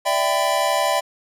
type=chord; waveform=square; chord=E minor seventh; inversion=third; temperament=equal with one note detuned; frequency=587.3 / 659.3 / 784 / 1006.8 Hz; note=D5 / E5 / G5 / B5; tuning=0 / 0 / 0 / +33 cents; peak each=-24 dBFS; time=0.05-1.01 s; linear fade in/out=20 ms; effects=resampled to 32000 Hz